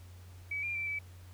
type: tone with pitch steps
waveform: sine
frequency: 2284 / 2395 / 2338 / 2300 Hz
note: D7 / D7 / D7 / D7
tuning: -49 / +33 / -8 / -37 cents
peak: -33 dBFS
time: 0.51-0.99 s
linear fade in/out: 5 ms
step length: 120 ms
effects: added 90 Hz sine -49 dBFS peak until 1.33 s + pink hiss -61 dBFS RMS until 1.33 s